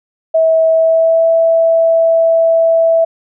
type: tone with pitch glide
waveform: sine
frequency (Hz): 647 to 658.3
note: E5 to E5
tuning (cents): -32 to -3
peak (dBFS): -7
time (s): 0.34-3.05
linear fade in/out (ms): 10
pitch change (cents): +29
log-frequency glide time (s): 0.68-1.28
effects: none